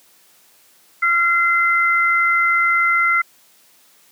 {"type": "tone pair together", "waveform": "sine", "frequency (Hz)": [1374.2, 2059], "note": ["F6", "C7"], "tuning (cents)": [-28, -28], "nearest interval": "perfect fifth", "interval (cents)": 700, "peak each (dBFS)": [-16, -16], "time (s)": [1.02, 3.22], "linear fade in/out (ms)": 10, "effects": ["white hiss -53 dBFS RMS until 4.11 s", "high-pass 150 Hz 12 dB/octave"]}